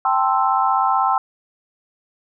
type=chord; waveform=sine; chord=A minor seventh; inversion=third; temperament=equal; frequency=784 / 880 / 1046.5 / 1318.5 Hz; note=G5 / A5 / C6 / E6; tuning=0 / 0 / 0 / 0 cents; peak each=-19 / -22 / -20 / -21 dBFS; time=0.05-1.18 s; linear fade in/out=2 ms; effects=none

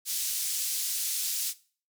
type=band-pass noise; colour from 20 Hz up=white; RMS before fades=-31 dBFS; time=0.05-1.54 s; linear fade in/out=50 ms; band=4300 to 13000 Hz; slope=12 dB/octave; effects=noise-tail reverb RT60 0.4 s tail -18 dB re dry

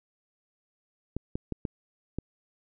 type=clicks; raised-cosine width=3 ms; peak=-18 dBFS; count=5; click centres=1.166 / 1.355 / 1.523 / 1.652 / 2.186 s; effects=none

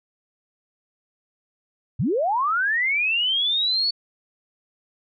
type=linear sweep; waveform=sine; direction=up; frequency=90.4 to 4482 Hz; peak=-19 dBFS; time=1.99-3.91 s; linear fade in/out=10 ms; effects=none

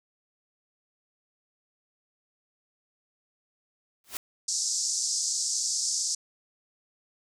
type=noise with exponential growth; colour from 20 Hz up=white; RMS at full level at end=-30 dBFS; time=4.04-4.17 s; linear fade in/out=1 ms; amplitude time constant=28 ms
type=band-pass noise; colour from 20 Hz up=pink; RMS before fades=-29 dBFS; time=4.48-6.15 s; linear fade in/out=5 ms; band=5000 to 8100 Hz; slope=48 dB/octave
effects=none

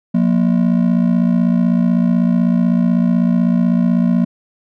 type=ring-modulated tone; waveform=triangle; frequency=207.7 Hz; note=G#3; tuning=in tune; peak=-6 dBFS; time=0.14-4.25 s; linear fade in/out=10 ms; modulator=28 Hz; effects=none

